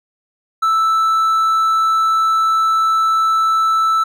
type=tone; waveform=triangle; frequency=1318.5 Hz; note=E6; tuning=in tune; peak=-10 dBFS; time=0.62-4.04 s; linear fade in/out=10 ms; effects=none